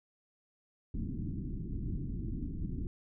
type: low-pass noise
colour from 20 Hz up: pink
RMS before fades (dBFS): -37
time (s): 0.94-2.87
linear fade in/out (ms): 2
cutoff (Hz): 320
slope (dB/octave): 48
effects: none